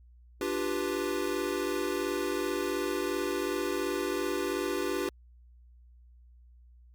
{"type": "chord", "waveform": "square", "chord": "G dominant seventh", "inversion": "second", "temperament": "equal", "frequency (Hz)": [293.7, 349.2, 392, 493.9], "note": ["D4", "F4", "G4", "B4"], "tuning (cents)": [0, 0, 0, 0], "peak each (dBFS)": [-37, -35, -34, -38], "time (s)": [0.41, 5.09], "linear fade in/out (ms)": 2, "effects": ["added 60 Hz sine -53 dBFS peak until 6.94 s", "Opus 48 kbps"]}